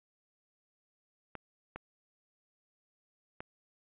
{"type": "clicks", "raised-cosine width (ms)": 0.5, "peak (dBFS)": -26, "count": 3, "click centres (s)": [1.353, 1.76, 3.405], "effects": ["resampled to 8000 Hz"]}